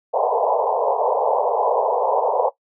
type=band-pass noise; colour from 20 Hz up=pink; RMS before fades=-19 dBFS; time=0.13-2.5 s; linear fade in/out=20 ms; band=440 to 1000 Hz; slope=96 dB/octave; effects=noise-tail reverb RT60 0.1 s tail -17 dB re dry